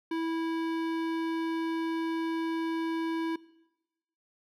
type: tone with hard clipping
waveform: sine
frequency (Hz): 327.6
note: E4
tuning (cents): -11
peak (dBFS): -31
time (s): 0.11-3.36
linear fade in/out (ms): 5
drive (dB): 17
effects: noise-tail reverb RT60 1.0 s tail -21 dB re dry